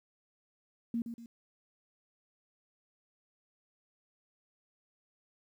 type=tone with echo; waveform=sine; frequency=233 Hz; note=A#3; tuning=1 cent flat; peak=-30 dBFS; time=0.94-1.02 s; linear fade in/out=2 ms; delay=120 ms; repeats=2; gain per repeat=-8 dB; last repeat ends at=1.26 s; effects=11-bit